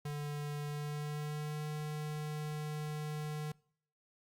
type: tone with pitch glide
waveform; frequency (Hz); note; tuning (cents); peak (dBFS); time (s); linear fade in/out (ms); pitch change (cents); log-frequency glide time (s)
square; 146.83 to 151.39; D3 to D#3; 0 to -47; -38; 0.05-3.52; 5; +53; 0.65-1.67
effects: noise-tail reverb RT60 0.6 s tail -24 dB re dry + Opus 48 kbps